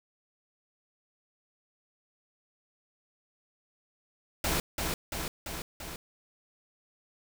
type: noise with echo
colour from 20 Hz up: pink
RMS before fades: -29 dBFS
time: 4.44-4.6 s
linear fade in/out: 2 ms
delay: 340 ms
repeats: 4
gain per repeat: -3 dB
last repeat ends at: 5.96 s
effects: none